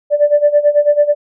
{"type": "tone with tremolo", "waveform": "sine", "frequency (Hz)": 587.3, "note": "D5", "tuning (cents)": 0, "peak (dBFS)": -4, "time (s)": [0.1, 1.15], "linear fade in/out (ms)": 50, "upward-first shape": "sine", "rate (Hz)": 9.1, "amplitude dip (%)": 85, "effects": ["tanh soft clip ceiling -1 dBFS"]}